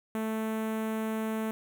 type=tone with notch filter; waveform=sawtooth; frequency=220 Hz; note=A3; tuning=in tune; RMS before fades=-32 dBFS; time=0.15-1.51 s; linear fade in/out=0 ms; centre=4800 Hz; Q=0.54; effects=none